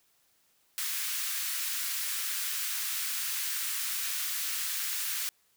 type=high-pass noise; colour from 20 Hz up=white; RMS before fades=-33 dBFS; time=0.78-5.29 s; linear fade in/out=0 ms; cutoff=1300 Hz; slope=24 dB/octave; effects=white hiss -69 dBFS RMS until 5.56 s